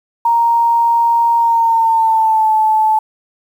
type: tone with pitch glide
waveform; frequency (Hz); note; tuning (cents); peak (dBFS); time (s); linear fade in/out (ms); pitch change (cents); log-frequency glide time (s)
sine; 932.3 to 869.9; A#5 to A5; 0 to -20; -9; 0.25-2.99; 5; -120; 1.38-2.52
effects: 7-bit